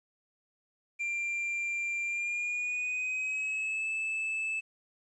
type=tone with pitch glide; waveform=triangle; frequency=2376 to 2621 Hz; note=D7 to E7; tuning=+20 to -11 cents; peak=-29 dBFS; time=0.99-4.61 s; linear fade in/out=20 ms; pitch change=+169 cents; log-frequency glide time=2.04-3.89 s; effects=resampled to 22050 Hz + 11-bit